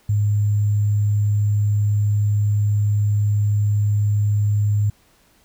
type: tone with sample-and-hold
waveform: sine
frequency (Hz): 103.83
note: G#2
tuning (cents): 0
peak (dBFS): -15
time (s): 0.09-4.9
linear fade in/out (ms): 5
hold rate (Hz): 7350
effects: pink hiss -57 dBFS RMS until 5.44 s